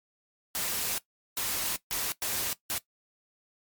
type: noise bursts at uneven times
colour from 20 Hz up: white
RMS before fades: -31 dBFS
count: 5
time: 0.55-0.98 / 1.37-1.76 / 1.91-2.12 / 2.22-2.53 / 2.7-2.78 s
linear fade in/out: 0 ms
effects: noise-tail reverb RT60 0.1 s tail -17 dB re dry + MP3 96 kbps